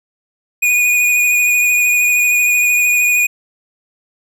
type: tone with vibrato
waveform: square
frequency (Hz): 2460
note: D#7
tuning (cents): -20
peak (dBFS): -11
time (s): 0.62-3.27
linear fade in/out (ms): 10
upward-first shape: sine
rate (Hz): 13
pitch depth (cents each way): 17
effects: none